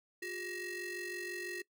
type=ring-modulated tone; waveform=35% pulse; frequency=762 Hz; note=G5; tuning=49 cents flat; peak=-35 dBFS; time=0.22-1.62 s; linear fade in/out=5 ms; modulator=1120 Hz; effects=noise-tail reverb RT60 0.1 s tail -20 dB re dry